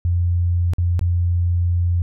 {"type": "tone with dropouts", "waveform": "sine", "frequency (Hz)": 87.31, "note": "F2", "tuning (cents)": 0, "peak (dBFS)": -15, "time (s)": [0.05, 2.02], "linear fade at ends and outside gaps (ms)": 0, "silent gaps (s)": [[0.735, 0.783], [0.993, 1.012]], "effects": []}